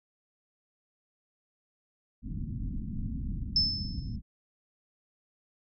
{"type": "low-pass noise", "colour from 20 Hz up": "pink", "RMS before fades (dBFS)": -35, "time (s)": [2.22, 4.22], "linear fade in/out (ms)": 50, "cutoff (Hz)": 260, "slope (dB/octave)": 48}
{"type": "tone with exponential decay", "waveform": "sine", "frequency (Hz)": 5260, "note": "E8", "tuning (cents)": -5, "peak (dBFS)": -20, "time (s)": [3.56, 4.16], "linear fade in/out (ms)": 2, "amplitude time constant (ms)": 130}
{"effects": []}